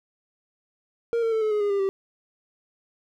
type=tone with pitch steps; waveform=triangle; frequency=466.2 / 454.2 / 442.6 / 431.2 / 420.2 / 409.4 / 398.9 / 388.6 Hz; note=A#4 / A#4 / A4 / A4 / G#4 / G#4 / G4 / G4; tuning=0 / -45 / +10 / -35 / +20 / -25 / +30 / -15 cents; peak=-19 dBFS; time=1.13-1.89 s; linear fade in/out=0 ms; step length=95 ms; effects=none